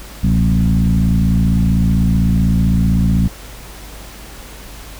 sine tone with frequency modulation, 126 Hz, B2, 35 cents sharp, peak -10 dBFS, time 0.23-3.28 s, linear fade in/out 10 ms, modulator 55.8 Hz, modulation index 1.7, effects added 50 Hz sine -35 dBFS peak until 4.99 s + pink hiss -36 dBFS RMS until 4.99 s

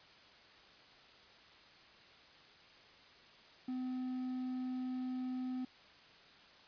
triangle tone, 254.8 Hz, C4, 46 cents flat, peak -35 dBFS, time 3.68-5.65 s, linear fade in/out 5 ms, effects white hiss -60 dBFS RMS until 6.67 s + resampled to 11025 Hz

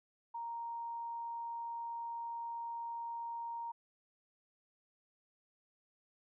sine tone, 932.3 Hz, A#5, in tune, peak -39 dBFS, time 0.34-3.72 s, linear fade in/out 10 ms, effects none

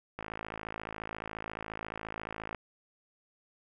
click train, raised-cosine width 0.5 ms, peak -23 dBFS, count 129, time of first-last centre 0.19-2.547 s, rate 54.3 Hz, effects none

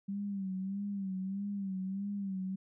sine tone with vibrato, 195.1 Hz, G3, 8 cents flat, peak -34 dBFS, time 0.08-2.56 s, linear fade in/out 10 ms, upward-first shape sine, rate 1.6 Hz, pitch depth 70 cents each way, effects none

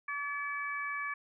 harmonic tone, 573 Hz, D5, 43 cents flat, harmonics 2 / 3 / 4, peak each -38 / -38 / -39 dBFS, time 0.08-1.14 s, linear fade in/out 5 ms, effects none

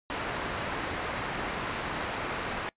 white low-pass noise, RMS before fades -34 dBFS, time 0.1-2.69 s, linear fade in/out 0 ms, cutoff 1700 Hz, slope 12 dB/octave, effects noise-tail reverb RT60 0.1 s tail -23 dB re dry + resampled to 8000 Hz

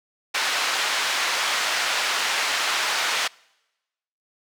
pink band-pass noise, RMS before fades -24 dBFS, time 0.34-3.28 s, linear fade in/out 10 ms, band 1100 to 5400 Hz, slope 12 dB/octave, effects noise-tail reverb RT60 1.0 s tail -26 dB re dry

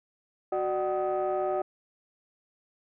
sine tone cluster, 369.8 / 598 / 756 / 1258 Hz, F#4 / D5 / F#5 / D#6, -1 / +31 / +37 / +19 cents, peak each -29 / -29 / -30 / -38 dBFS, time 0.52-1.62 s, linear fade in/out 5 ms, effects tanh soft clip ceiling -20 dBFS

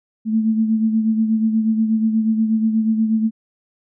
sine beating tone pair, 220 / 228.3 Hz, A3 / A#3, 0 / -36 cents, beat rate 8.3 Hz, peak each -15 / -24 dBFS, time 0.25-3.31 s, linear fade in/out 50 ms, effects none

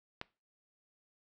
click, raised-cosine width 0.3 ms, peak -22 dBFS, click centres 0.214 s, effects noise-tail reverb RT60 0.3 s tail -21 dB re dry

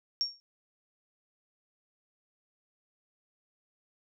sine tone with exponential decay, 5530 Hz, F8, 18 cents flat, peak -23 dBFS, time 0.21-0.4 s, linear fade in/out 0 ms, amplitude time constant 40 ms, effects none

